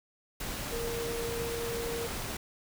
sine tone in noise, 466.2 Hz, A#4, in tune, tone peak -34 dBFS, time 0.72-2.07 s, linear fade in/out 5 ms, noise pink, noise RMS -37 dBFS, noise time 0.4-2.37 s, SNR 0 dB, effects none

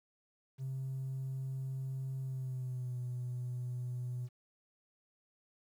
triangle tone with pitch glide, 132.8 to 123.91 Hz, C3 to B2, +26 to +6 cents, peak -33 dBFS, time 0.58-4.29 s, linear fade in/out 50 ms, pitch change -120 cents, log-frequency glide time 2.21-2.97 s, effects tanh soft clip ceiling -33 dBFS + 11-bit

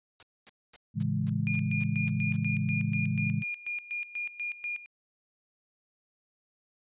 white noise bursts, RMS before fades -48 dBFS, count 9, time 0.2-2.363 s, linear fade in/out 0 ms, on 27 ms, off 240 ms
sine chord, A major seventh, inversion none, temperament equal with one note detuned, 110.32 / 138.59 / 164.81 / 207.7 Hz, A2 / C#3 / E3 / G#3, +5 / 0 / 0 / 0 cents, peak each -32 dBFS, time 0.94-3.44 s, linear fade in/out 50 ms
sine tone with tremolo, 2422 Hz, D#7, 47 cents flat, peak -31 dBFS, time 1.47-4.86 s, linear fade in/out 0 ms, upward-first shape square, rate 4.1 Hz, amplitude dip 80%
effects resampled to 8000 Hz

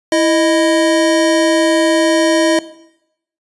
square tone pair together, 329.4 / 622.3 Hz, E4 / D#5, -1 / 0 cents, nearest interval major seventh, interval 1101 cents, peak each -14 dBFS, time 0.12-2.59 s, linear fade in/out 2 ms, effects noise-tail reverb RT60 0.8 s tail -17 dB re dry + resampled to 24000 Hz

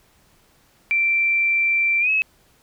sine tone with pitch glide, 2349 to 2576 Hz, D7 to E7, 0 to -41 cents, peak -16 dBFS, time 0.91-2.22 s, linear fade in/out 0 ms, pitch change +159 cents, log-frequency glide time 2-2.1 s, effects pink hiss -58 dBFS RMS until 2.62 s

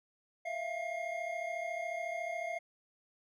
triangle tone cluster, 656 / 690 / 2133 Hz, E5 / F5 / C7, -9 / -21 / +33 cents, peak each -38 / -37 / -40 dBFS, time 0.45-2.59 s, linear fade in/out 10 ms, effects none

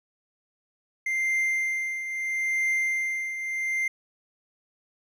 triangle tone with tremolo, 2093 Hz, C7, in tune, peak -20 dBFS, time 1.06-3.88 s, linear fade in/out 5 ms, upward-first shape triangle, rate 0.76 Hz, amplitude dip 65%, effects none

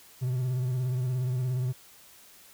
triangle tone with vibrato, 126.9 Hz, B2, 47 cents sharp, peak -24 dBFS, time 0.21-1.73 s, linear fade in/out 20 ms, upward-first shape sine, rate 17 Hz, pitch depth 53 cents each way, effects white hiss -54 dBFS RMS until 2.53 s

